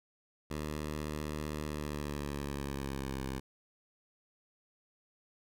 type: tone with pitch glide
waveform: 10% pulse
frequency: 75.6 to 66.58 Hz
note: D#2 to C2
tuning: -49 to +31 cents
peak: -28 dBFS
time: 0.5-3.4 s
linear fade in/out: 10 ms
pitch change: -220 cents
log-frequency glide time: 1.64-3.23 s
effects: none